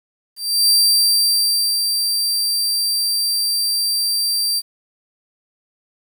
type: tone with ADSR envelope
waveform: sawtooth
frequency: 4699 Hz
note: D8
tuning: in tune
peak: -8 dBFS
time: 0.36-4.62 s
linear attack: 330 ms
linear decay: 1100 ms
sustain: -6 dB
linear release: 40 ms
effects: 8-bit